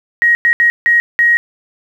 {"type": "tone bursts at uneven times", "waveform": "sine", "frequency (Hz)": 1888, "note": "A#6", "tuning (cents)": 22, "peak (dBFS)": -7, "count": 5, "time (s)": [[0.22, 0.35], [0.45, 0.53], [0.6, 0.7], [0.86, 1], [1.19, 1.37]], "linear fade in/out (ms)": 0, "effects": ["7-bit"]}